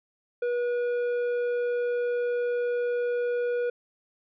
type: tone with tanh clipping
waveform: sine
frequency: 484.2 Hz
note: B4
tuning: 34 cents flat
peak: -26 dBFS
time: 0.42-3.7 s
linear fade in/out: 5 ms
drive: 8 dB
effects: none